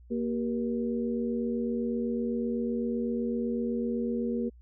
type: tone cluster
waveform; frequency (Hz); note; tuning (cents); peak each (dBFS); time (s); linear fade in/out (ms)
sine; 234.1 / 388.1 / 476; A#3 / G4 / A#4; +8 / -17 / +36; -29 / -35 / -34; 0.1-4.5; 20
effects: added 60 Hz sine -50 dBFS peak until 4.61 s